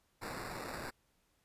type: noise with sample-and-hold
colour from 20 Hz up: white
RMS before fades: -43 dBFS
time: 0.21-0.91 s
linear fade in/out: 20 ms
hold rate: 3150 Hz
effects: pink hiss -75 dBFS RMS until 1.44 s + resampled to 32000 Hz